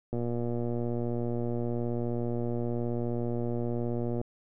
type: click train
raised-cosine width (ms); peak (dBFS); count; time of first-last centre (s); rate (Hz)
2; -20; 487; 0.13-4.214; 119
effects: none